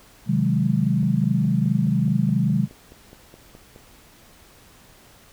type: chord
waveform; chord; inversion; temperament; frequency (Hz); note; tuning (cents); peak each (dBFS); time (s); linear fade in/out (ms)
sine; Ab dominant seventh; first; equal; 130.81 / 155.56 / 185 / 207.7; C3 / Eb3 / Gb3 / Ab3; 0 / 0 / 0 / 0; -23; 0.26-2.68; 50
type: click train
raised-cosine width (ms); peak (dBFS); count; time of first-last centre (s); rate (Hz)
2; -31; 14; 1.03-3.761; 4.76
effects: pink hiss -51 dBFS RMS until 5.32 s